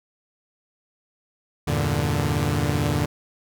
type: chord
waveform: sawtooth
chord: E half-diminished seventh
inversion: none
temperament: equal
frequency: 82.41 / 98 / 116.54 / 146.83 Hz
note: E2 / G2 / Bb2 / D3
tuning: 0 / 0 / 0 / 0 cents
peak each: -23 / -25 / -23 / -20 dBFS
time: 1.67-3.06 s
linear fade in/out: 10 ms
effects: none